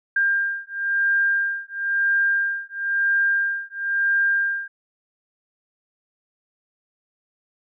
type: beating tone pair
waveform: sine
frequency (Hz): 1598 / 1598.99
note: G6 / G6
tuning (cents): +33 / +34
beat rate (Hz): 0.99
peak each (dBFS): -22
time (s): 0.16-4.68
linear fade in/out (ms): 5
effects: none